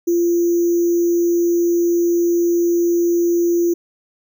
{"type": "tone with sample-and-hold", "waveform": "sine", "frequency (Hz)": 344.2, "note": "F4", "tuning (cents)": -25, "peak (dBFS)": -13, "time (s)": [0.07, 3.74], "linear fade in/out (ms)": 10, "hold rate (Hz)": 6300, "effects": []}